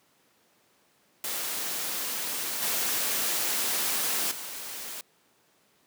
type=noise with level steps; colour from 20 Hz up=white; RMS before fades=-32 / -28 / -38 dBFS; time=1.24-5.01 s; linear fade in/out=2 ms; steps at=2.62 / 4.31 s; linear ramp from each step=5 ms; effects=pink hiss -65 dBFS RMS until 5.86 s + high-pass 200 Hz 12 dB/octave